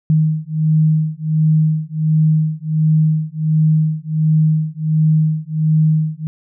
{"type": "beating tone pair", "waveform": "sine", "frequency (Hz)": [155.56, 156.96], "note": ["D#3", "D#3"], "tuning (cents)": [0, 15], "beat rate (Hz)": 1.4, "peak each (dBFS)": -15, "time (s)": [0.1, 6.27], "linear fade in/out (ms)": 0, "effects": []}